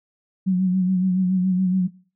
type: tone with vibrato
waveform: sine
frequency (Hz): 185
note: F#3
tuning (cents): 0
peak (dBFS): -16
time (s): 0.46-1.88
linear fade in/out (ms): 20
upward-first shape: sine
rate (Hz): 7.1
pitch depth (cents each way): 40
effects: noise-tail reverb RT60 0.4 s tail -20 dB re dry